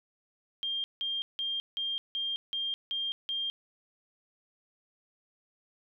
sine tone bursts, 3200 Hz, G7, 35 cents sharp, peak -30 dBFS, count 8, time 0.63-3.5 s, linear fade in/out 0 ms, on 210 ms, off 170 ms, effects none

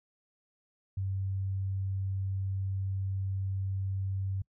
sine tone, 96.4 Hz, G2, 28 cents flat, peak -30 dBFS, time 0.97-4.42 s, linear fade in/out 5 ms, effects noise-tail reverb RT60 0.1 s tail -25 dB re dry

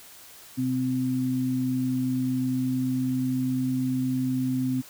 sine tone pair together, 128.6 / 257.2 Hz, C3 / C4, -30 / -30 cents, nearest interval octave, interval 1200 cents, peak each -30 / -24 dBFS, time 0.57-4.82 s, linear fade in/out 20 ms, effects white hiss -48 dBFS RMS until 4.89 s

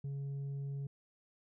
sine tone with tanh clipping, 139.3 Hz, C#3, 9 cents sharp, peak -38 dBFS, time 0.04-0.87 s, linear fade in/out 5 ms, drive 3 dB, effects none

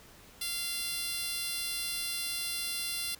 10% pulse tone with high-pass filter, 691 Hz, F5, 19 cents flat, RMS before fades -35 dBFS, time 0.41-3.15 s, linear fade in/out 5 ms, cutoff 4700 Hz, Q 0.7, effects pink hiss -55 dBFS RMS until 3.19 s

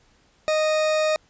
40% pulse tone, 620 Hz, D#5, 6 cents flat, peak -18 dBFS, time 0.48-1.16 s, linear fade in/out 0 ms, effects pink hiss -60 dBFS RMS until 1.29 s + resampled to 16000 Hz

